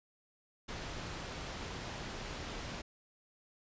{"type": "low-pass noise", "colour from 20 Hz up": "pink", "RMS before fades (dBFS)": -43, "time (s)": [0.68, 2.82], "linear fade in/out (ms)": 10, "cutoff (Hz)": 6000, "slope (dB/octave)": 12, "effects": ["resampled to 16000 Hz"]}